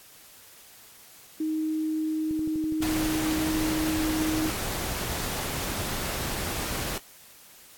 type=tone; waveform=sine; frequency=313.2 Hz; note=D#4; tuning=11 cents sharp; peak=-25 dBFS; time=1.4-4.5 s; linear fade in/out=5 ms
type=click train; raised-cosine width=3 ms; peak=-26 dBFS; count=36; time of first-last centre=2.31-5.203 s; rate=12.1 Hz
type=noise; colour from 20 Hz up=pink; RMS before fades=-31 dBFS; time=2.82-6.98 s; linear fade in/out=2 ms
effects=white hiss -51 dBFS RMS until 7.77 s + AAC 64 kbps